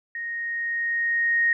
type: tone with level ramp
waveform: sine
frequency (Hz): 1864.7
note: A#6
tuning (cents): 0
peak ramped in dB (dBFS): -29 to -17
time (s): 0.15-1.53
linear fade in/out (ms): 2
effects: none